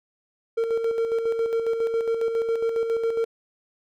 triangle tone with tremolo, 457 Hz, A#4, 34 cents flat, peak -18 dBFS, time 0.57-3.25 s, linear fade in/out 10 ms, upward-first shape square, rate 7.3 Hz, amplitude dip 45%, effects none

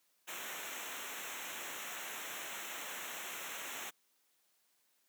pink noise with comb filter, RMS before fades -44 dBFS, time 0.27-3.91 s, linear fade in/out 20 ms, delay 0.21 ms, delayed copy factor -0.9, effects white hiss -75 dBFS RMS until 5.08 s + high-pass 200 Hz 12 dB/octave

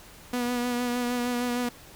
sawtooth tone with vibrato, 244.1 Hz, B3, 20 cents flat, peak -22 dBFS, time 0.33-1.69 s, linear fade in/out 5 ms, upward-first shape sine, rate 6.5 Hz, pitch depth 24 cents each way, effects pink hiss -49 dBFS RMS until 1.95 s

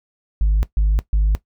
sine tone bursts, 51.5 Hz, G#1, 14 cents flat, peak -11 dBFS, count 3, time 0.41-1.35 s, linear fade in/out 0 ms, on 220 ms, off 140 ms, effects noise-tail reverb RT60 0.1 s tail -17 dB re dry + tanh soft clip ceiling -11 dBFS

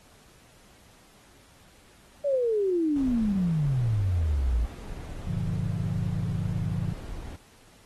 sine exponential sweep, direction down, 585 to 52.9 Hz, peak -22 dBFS, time 2.24-4.66 s, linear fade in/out 10 ms
brown noise, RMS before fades -38 dBFS, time 2.96-7.36 s, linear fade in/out 2 ms
sine chord, G minor seventh, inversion none, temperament equal, 98 / 116.54 / 146.83 / 174.61 Hz, G2 / Bb2 / D3 / F3, 0 / 0 / 0 / 0 cents, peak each -32 dBFS, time 5.27-6.93 s, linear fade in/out 5 ms
effects pink hiss -57 dBFS RMS until 7.85 s + AAC 32 kbps

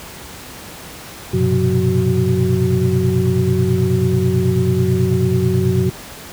sine tone cluster, 94.1 / 119.7 / 128.9 / 180.7 / 373.7 Hz, F#2 / A#2 / C3 / F#3 / F#4, +30 / +46 / -26 / -41 / +17 cents, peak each -19 dBFS, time 1.33-5.9 s, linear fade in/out 10 ms, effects pink hiss -34 dBFS RMS until 6.32 s + high-pass 60 Hz 12 dB/octave

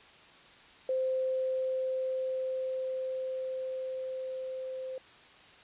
sine tone with level ramp, 520 Hz, C5, 11 cents flat, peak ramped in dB -27 to -36 dBFS, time 0.89-4.98 s, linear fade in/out 2 ms, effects white hiss -55 dBFS RMS until 5.63 s + resampled to 8000 Hz

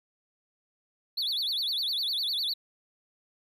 triangle tone with vibrato, 3927 Hz, B7, 11 cents flat, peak -26 dBFS, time 1.17-2.54 s, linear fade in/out 10 ms, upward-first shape sine, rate 9.9 Hz, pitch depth 270 cents each way, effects none

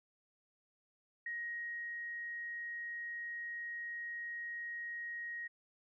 sine tone with ADSR envelope, 1883 Hz, A#6, 17 cents sharp, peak -38 dBFS, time 1.26-5.48 s, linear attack 4 ms, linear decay 690 ms, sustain -2 dB, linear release 14 ms, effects none

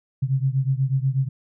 sine beating tone pair, 130.81 / 139.01 Hz, C3 / C#3, 0 / +5 cents, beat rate 8.2 Hz, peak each -21 / -23 dBFS, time 0.22-1.29 s, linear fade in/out 10 ms, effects none

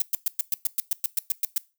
violet noise bursts, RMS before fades -23 dBFS, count 13, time 0-1.58 s, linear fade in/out 2 ms, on 20 ms, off 110 ms, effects noise-tail reverb RT60 0.3 s tail -21 dB re dry

